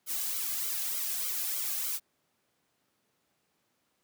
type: noise with flanger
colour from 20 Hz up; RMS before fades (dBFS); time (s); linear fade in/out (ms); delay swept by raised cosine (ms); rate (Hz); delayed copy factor
blue; -33; 0.06-2; 50; 1.1 to 2.2; 3.3; -1
effects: pink hiss -75 dBFS RMS until 4.03 s + high-pass 150 Hz 12 dB/octave